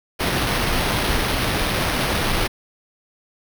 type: noise with sample-and-hold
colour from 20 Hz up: pink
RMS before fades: -21 dBFS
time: 0.19-2.48 s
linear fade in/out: 20 ms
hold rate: 7350 Hz
effects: none